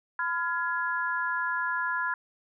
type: tone cluster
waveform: sine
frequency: 1010 / 1399 / 1680 Hz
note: B5 / F6 / G#6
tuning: +39 / +3 / +19 cents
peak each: -31 dBFS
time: 0.19-2.14 s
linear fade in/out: 2 ms
effects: none